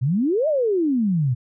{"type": "exponential two-way sweep", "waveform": "sine", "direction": "up then down", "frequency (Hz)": [116.8, 646, 116.8], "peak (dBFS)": -17, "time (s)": [0.01, 1.35], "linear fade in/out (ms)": 20, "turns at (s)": 0.48, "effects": []}